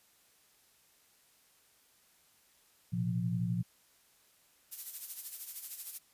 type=chord; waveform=sine; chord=Bb suspended second; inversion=none; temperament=equal with one note detuned; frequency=116.54 / 128.27 / 174.61 Hz; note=Bb2 / C3 / F3; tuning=0 / -34 / 0 cents; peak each=-34 / -39 / -33 dBFS; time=2.92-3.63 s; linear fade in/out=20 ms
type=noise with tremolo; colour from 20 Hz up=violet; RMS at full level=-38 dBFS; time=4.71-5.99 s; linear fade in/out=20 ms; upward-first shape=sine; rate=13 Hz; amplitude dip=60%
effects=white hiss -67 dBFS RMS until 6.13 s + resampled to 32000 Hz